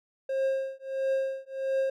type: tone with tremolo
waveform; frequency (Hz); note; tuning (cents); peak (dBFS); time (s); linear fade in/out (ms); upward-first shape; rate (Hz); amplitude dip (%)
triangle; 535; C5; +38; -21; 0.29-1.9; 5; triangle; 1.5; 100
effects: none